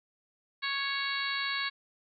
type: harmonic tone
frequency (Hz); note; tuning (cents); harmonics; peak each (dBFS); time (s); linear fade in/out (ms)
554.4; C#5; 0; 2 / 3 / 4 / 5 / 6 / 7 / 8; -38 / -35 / -36 / -42 / -43 / -37 / -39; 0.62-1.7; 20
effects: none